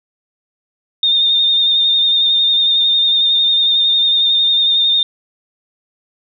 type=tone with vibrato; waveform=sine; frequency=3651 Hz; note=A#7; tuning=37 cents flat; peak=-10 dBFS; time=1.03-5.03 s; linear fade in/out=2 ms; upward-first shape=triangle; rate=11 Hz; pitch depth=33 cents each way; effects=none